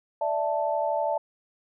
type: chord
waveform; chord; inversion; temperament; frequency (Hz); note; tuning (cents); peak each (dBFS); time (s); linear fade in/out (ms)
sine; D suspended second; none; equal; 587.3 / 659.3 / 880; D5 / E5 / A5; 0 / 0 / 0; -28; 0.21-1.18; 5
effects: none